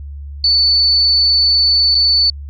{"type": "tone with dropouts", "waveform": "sine", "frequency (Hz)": 4488, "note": "C#8", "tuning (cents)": 21, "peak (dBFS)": -9, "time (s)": [0.44, 2.3], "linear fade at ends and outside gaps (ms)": 2, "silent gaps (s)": [1.947, 1.951], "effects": ["added 71 Hz sine -26 dBFS peak until 2.49 s"]}